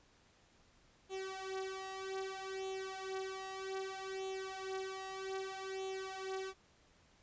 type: tone with flanger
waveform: sawtooth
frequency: 382.5 Hz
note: G4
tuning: 42 cents flat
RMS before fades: -43 dBFS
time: 1.09-6.54 s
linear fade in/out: 50 ms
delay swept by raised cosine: 0.29 to 3.69 ms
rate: 0.63 Hz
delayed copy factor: +0.8
effects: pink hiss -68 dBFS RMS until 7.22 s + resampled to 16000 Hz